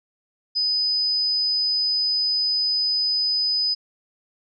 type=tone; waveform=sine; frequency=5000 Hz; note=D#8; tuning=8 cents sharp; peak=-19 dBFS; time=0.55-3.75 s; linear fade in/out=20 ms; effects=none